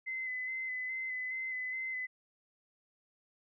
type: tone with vibrato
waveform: sine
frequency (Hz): 2037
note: C7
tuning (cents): -47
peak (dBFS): -35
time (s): 0.06-2.07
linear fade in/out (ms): 20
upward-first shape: square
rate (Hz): 2.4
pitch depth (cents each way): 19
effects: none